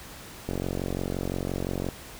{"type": "click train", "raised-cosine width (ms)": 2, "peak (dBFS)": -16, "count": 65, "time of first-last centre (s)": [0.49, 1.887], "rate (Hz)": 45.8, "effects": ["pink hiss -44 dBFS RMS until 2.19 s"]}